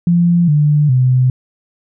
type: tone with pitch steps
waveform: sine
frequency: 172.6 / 148.53 / 127.82 Hz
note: F3 / D3 / C3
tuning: -20 / +20 / -40 cents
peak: -8 dBFS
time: 0.07-1.3 s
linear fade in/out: 2 ms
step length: 410 ms
effects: none